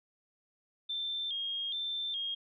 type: tone with vibrato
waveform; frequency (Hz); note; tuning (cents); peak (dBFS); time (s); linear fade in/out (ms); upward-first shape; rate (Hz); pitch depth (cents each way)
sine; 3400; G#7; +40; -33; 0.89-2.35; 10; square; 1.2; 79
effects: none